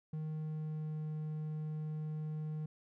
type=tone with pitch glide; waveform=triangle; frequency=155.56 to 154.22 Hz; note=D#3 to D#3; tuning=0 to -15 cents; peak=-35 dBFS; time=0.13-2.66 s; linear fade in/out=5 ms; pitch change=-15 cents; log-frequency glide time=0.29-1.07 s; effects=none